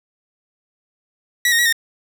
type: tone with pitch steps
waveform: sawtooth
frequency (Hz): 1939 / 1853 / 1922 / 1834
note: B6 / A#6 / B6 / A#6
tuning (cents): -32 / -11 / -48 / -29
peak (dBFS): -10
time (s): 1.45-1.726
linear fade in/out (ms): 2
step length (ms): 69
effects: none

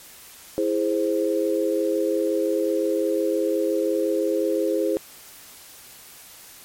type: chord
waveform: sine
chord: E augmented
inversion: none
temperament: equal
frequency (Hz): 329.6 / 415.3 / 523.3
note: E4 / G#4 / B#4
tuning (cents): 0 / 0 / 0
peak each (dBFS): -24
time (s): 0.58-4.97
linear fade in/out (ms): 0
effects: white hiss -45 dBFS RMS until 6.64 s + MP3 64 kbps

